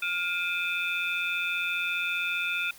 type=tone cluster; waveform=sine; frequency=1410 / 2400 / 2575 / 3550 Hz; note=F6 / D7 / E7 / A7; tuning=+16 / +37 / -41 / +15 cents; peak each=-32 / -32 / -31 / -36 dBFS; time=0.02-2.71 s; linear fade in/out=5 ms; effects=white hiss -51 dBFS RMS until 2.78 s